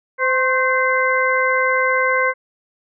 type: harmonic tone with a mistuned harmonic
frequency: 515 Hz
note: C5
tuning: 28 cents flat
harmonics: 1 / 2 / 3 / 4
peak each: -20 / -20 / -20 / -20 dBFS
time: 0.18-2.34 s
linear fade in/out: 50 ms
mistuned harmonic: 2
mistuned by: +54 cents
effects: none